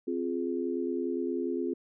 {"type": "chord", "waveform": "sine", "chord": "F minor", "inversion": "second", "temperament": "just", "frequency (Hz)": [261.9, 349.2, 419.1], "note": ["C4", "F4", "Ab4"], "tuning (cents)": [2, 0, 16], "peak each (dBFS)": [-33, -32, -35], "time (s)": [0.07, 1.74], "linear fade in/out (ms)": 10, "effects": []}